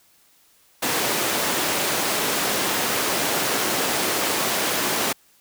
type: high-pass noise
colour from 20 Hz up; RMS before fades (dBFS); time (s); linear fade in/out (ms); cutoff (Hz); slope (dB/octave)
pink; -23; 0.82-5.13; 10; 280; 12
effects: white hiss -58 dBFS RMS until 5.4 s